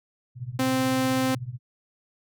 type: tone with tremolo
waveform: sine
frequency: 123.3 Hz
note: B2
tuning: 2 cents flat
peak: -27 dBFS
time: 0.35-1.59 s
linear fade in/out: 50 ms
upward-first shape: triangle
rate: 16 Hz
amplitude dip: 95%
type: tone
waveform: sawtooth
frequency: 260.7 Hz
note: C4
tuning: 6 cents flat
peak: -18 dBFS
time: 0.59-1.35 s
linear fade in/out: 5 ms
effects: none